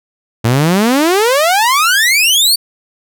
sawtooth exponential sweep, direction up, 109.5 to 4639 Hz, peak -5 dBFS, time 0.44-2.56 s, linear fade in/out 10 ms, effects none

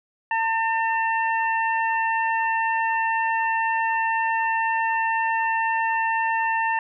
harmonic tone, 902 Hz, A5, 43 cents sharp, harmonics 1 / 2 / 3, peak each -22 / -25 / -31 dBFS, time 0.31-6.79 s, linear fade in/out 2 ms, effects none

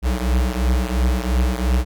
square beating tone pair, 61.2 / 64.1 Hz, B1 / C2, -15 / -35 cents, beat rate 2.9 Hz, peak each -19 / -22 dBFS, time 0.02-1.85 s, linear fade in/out 50 ms, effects none

